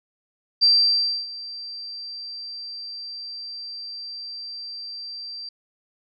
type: tone with ADSR envelope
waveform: sine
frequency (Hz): 4699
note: D8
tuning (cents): 0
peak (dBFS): -12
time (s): 0.61-5.49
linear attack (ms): 23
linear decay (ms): 630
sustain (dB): -20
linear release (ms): 4
effects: none